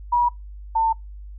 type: tone pair in turn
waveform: sine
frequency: 963 / 898 Hz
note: B5 / A5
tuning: -44 / +35 cents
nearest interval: minor second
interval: 121 cents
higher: first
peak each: -15 / -16 dBFS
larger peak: first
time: 0.12-0.29 / 0.75-0.93 s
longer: second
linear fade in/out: 10 ms
effects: noise-tail reverb RT60 0.2 s tail -25 dB re dry + added 50 Hz sine -35 dBFS peak until 1.38 s